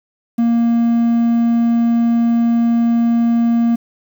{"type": "tone", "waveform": "triangle", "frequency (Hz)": 233.1, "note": "A#3", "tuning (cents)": 0, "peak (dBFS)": -9, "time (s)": [0.38, 3.76], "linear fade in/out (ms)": 10, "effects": ["7-bit"]}